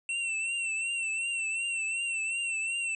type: tone with vibrato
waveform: square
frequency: 2702 Hz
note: E7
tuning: 42 cents sharp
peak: -30 dBFS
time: 0.09-2.95 s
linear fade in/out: 2 ms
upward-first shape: triangle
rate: 2.7 Hz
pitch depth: 61 cents each way
effects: resampled to 22050 Hz